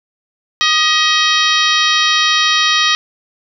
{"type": "harmonic tone with a mistuned harmonic", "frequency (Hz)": 634, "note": "D#5", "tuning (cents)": 32, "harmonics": [2, 3, 4, 5, 6, 7, 8, 9], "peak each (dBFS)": [-17, -17, -20, -17, -17, -22, -23, -23], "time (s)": [0.61, 2.95], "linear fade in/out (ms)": 0, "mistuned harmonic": 2, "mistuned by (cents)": -42, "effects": []}